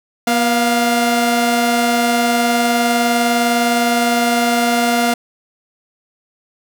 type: tone pair together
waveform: sawtooth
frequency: 240 / 700.3 Hz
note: B3 / F5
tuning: -49 / +5 cents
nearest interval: octave + perfect fifth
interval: 1854 cents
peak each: -12 dBFS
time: 0.27-5.14 s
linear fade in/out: 5 ms
effects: none